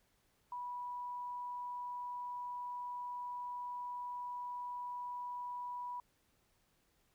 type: tone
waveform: sine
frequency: 980 Hz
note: B5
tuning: 14 cents flat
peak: -40 dBFS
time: 0.52-6 s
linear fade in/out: 2 ms
effects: pink hiss -75 dBFS RMS until 7.14 s